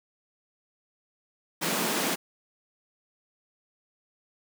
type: high-pass noise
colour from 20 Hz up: pink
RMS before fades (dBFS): -28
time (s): 1.61-2.16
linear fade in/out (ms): 20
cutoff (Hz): 160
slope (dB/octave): 96
effects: none